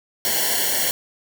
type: noise with comb filter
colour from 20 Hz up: white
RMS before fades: -21 dBFS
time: 0.25-0.91 s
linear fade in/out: 0 ms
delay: 0.8 ms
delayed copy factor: -0.9
effects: none